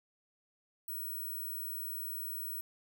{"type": "tone", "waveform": "sine", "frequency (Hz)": 15920, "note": "B9", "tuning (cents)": 13, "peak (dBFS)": -37, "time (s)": [0.88, 2.61], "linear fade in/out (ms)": 2, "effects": []}